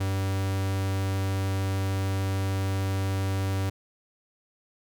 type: tone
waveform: 45% pulse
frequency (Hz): 96.6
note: G2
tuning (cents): -25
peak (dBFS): -25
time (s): 0-3.7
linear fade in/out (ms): 10
effects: none